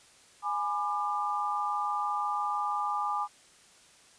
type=chord; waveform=sine; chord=G# diminished; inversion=none; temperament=just; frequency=830.6 / 996.7 / 1196.1 Hz; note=G#5 / B5 / D6; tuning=0 / +16 / +31 cents; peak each=-32 / -36 / -31 dBFS; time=0.42-3.28 s; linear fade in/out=50 ms; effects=white hiss -58 dBFS RMS until 4.18 s + resampled to 22050 Hz